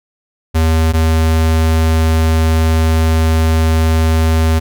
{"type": "tone pair in turn", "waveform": "square", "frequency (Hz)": [80.4, 80.4], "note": ["E2", "E2"], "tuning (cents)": [-43, -43], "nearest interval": "unison", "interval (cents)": 0, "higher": "neither", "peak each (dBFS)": -10, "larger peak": "neither", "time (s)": [[0.54, 0.93], [0.93, 4.6]], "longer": "second", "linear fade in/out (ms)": 20, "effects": []}